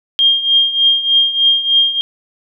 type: tone with tremolo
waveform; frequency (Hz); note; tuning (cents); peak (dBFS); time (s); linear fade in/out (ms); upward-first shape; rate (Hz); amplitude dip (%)
sine; 3216; G7; +44; -6; 0.19-2.01; 0; triangle; 3.3; 80
effects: none